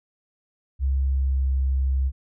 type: tone with pitch glide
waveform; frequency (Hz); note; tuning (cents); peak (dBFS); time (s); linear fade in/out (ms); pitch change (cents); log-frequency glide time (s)
sine; 67.3 to 66.45; C2 to C2; +49 to +27; -19; 0.79-2.12; 50; -22; 1.02-1.49
effects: none